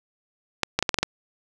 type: clicks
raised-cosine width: 0.2 ms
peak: -3 dBFS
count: 7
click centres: 0.633 / 0.79 / 0.826 / 0.892 / 0.943 / 0.987 / 1.03 s
effects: none